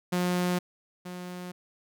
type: tone pair in turn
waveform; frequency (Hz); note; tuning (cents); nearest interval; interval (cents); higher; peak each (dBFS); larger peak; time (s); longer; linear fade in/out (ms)
sawtooth; 178.9 / 179.59; F3 / F3; +42 / +49; unison; 7; second; -21 / -33; first; 0.12-0.59 / 1.05-1.52; neither; 10
effects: none